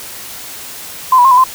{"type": "tone with pitch steps", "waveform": "sine", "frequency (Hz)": [1030, 978, 1064, 992, 1037], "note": ["C6", "B5", "C6", "B5", "C6"], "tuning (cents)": [-28, -17, 29, 7, -16], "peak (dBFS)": -4, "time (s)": [1.12, 1.44], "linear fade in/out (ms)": 5, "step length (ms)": 64, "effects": ["white hiss -29 dBFS RMS until 1.54 s"]}